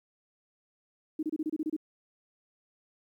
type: tone bursts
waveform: sine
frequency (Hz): 311.1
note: D#4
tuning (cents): 0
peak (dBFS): -28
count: 9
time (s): 1.19-1.765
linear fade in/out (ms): 5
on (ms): 39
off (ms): 28
effects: 11-bit